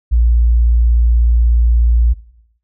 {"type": "tone", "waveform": "sine", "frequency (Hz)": 58.27, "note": "A#1", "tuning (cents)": 0, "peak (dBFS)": -8, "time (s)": [0.11, 2.14], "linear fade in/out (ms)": 20, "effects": ["noise-tail reverb RT60 0.8 s tail -18 dB re dry"]}